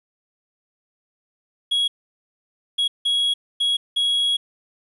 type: tone bursts at uneven times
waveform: triangle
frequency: 3322 Hz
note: G#7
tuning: in tune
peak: -16 dBFS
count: 5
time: 1.71-1.88 / 2.78-2.88 / 3.05-3.34 / 3.6-3.77 / 3.96-4.37 s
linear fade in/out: 10 ms
effects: resampled to 24000 Hz + 9-bit